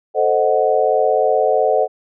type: chord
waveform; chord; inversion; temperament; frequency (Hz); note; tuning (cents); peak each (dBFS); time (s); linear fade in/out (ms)
sine; A diminished seventh; none; equal with one note detuned; 440 / 523.3 / 619.4 / 740; A4 / C5 / Eb5 / Gb5; 0 / 0 / -8 / 0; -18; 0.14-1.88; 50
effects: none